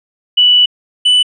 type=tone pair in turn; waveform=sine / triangle; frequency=2960 / 2982 Hz; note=F#7 / F#7; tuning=0 / +13 cents; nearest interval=unison; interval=13 cents; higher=second; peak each=-5 dBFS; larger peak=neither; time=0.37-0.66 / 1.05-1.23 s; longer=first; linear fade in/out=10 ms; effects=resampled to 24000 Hz